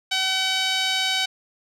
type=tone with band-pass filter; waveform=sawtooth; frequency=759 Hz; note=F#5; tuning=44 cents sharp; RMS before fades=-23 dBFS; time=0.11-1.26 s; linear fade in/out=10 ms; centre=3600 Hz; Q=1.8; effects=none